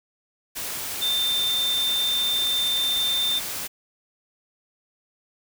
sine tone in noise, 3585 Hz, A7, 32 cents sharp, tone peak -21 dBFS, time 1.01-3.4 s, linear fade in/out 20 ms, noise white, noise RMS -31 dBFS, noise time 0.55-3.68 s, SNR +7 dB, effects none

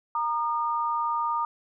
sine tone pair together, 932.3 / 1216.4 Hz, A#5 / D#6, 0 / -40 cents, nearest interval perfect fourth, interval 460 cents, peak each -27 dBFS, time 0.15-1.45 s, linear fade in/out 2 ms, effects none

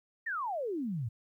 sine exponential sweep, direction down, 1898 to 104.6 Hz, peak -32 dBFS, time 0.26-1.09 s, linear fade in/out 10 ms, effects 12-bit

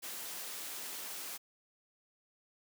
white high-pass noise, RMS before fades -43 dBFS, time 0.02-1.38 s, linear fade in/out 20 ms, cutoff 240 Hz, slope 12 dB/octave, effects none

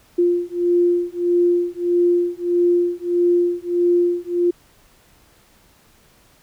sine beating tone pair, 349.2 / 350.8 Hz, F4 / F4, 0 / +8 cents, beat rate 1.6 Hz, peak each -18 dBFS, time 0.18-4.51 s, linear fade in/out 10 ms, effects pink hiss -54 dBFS RMS until 6.42 s

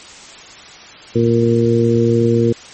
harmonic tone, 116.54 Hz, A#2, in tune, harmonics 1 / 2 / 3 / 4, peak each -16 / -16 / -16 / -16 dBFS, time 1.15-2.53 s, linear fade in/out 10 ms, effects white hiss -37 dBFS RMS until 2.73 s + MP3 32 kbps

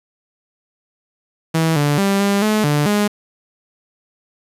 sawtooth tone with pitch steps, 162.1 / 145.8 / 197.5 / 200.1 / 214.2 / 147.3 / 207.1 Hz, E3 / D3 / G3 / G3 / A3 / D3 / G#3, -29 / -12 / +13 / +36 / -46 / +6 / -5 cents, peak -10 dBFS, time 1.54-3.08 s, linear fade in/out 10 ms, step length 220 ms, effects resampled to 32000 Hz + 7-bit

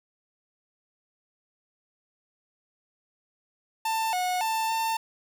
45% pulse tone with pitch steps, 891 / 729 / 889 / 898 Hz, A5 / F#5 / A5 / A5, +22 / -26 / +18 / +35 cents, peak -25 dBFS, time 3.85-4.97 s, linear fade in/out 5 ms, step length 280 ms, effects none

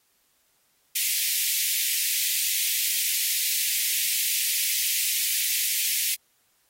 white high-pass noise, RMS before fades -25 dBFS, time 0.95-6.15 s, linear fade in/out 10 ms, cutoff 2000 Hz, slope 48 dB/octave, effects white hiss -67 dBFS RMS until 6.69 s + AAC 48 kbps

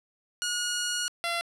10% pulse tone pair in turn, 1444 / 683.8 Hz, F#6 / F5, -43 / -37 cents, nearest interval octave + minor second, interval 1294 cents, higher first, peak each -19 dBFS, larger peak neither, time 0.42-1.08 / 1.24-1.41 s, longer first, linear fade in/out 0 ms, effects low-pass 10000 Hz 12 dB/octave

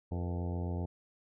harmonic tone with a mistuned harmonic, 87.7 Hz, F2, 8 cents sharp, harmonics 1 / 2 / 3 / 4 / 5 / 6 / 7 / 8 / 9 / 10, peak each -34 / -40 / -44 / -46 / -48 / -50 / -51 / -52 / -53 / -54 dBFS, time 0.11-0.86 s, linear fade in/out 10 ms, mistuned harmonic 6, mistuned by -76 cents, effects none

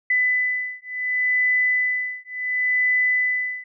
sine beating tone pair, 2000 / 2000.7 Hz, B6 / B6, +21 / +22 cents, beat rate 0.7 Hz, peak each -22 dBFS, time 0.1-3.64 s, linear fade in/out 5 ms, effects none

